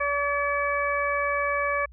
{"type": "harmonic tone", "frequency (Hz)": 572, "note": "D5", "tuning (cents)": -46, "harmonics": [1, 2, 3, 4], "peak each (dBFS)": [-28, -27, -30, -30], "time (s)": [0, 1.86], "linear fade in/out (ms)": 10, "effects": ["added 60 Hz sine -45 dBFS peak until 1.92 s"]}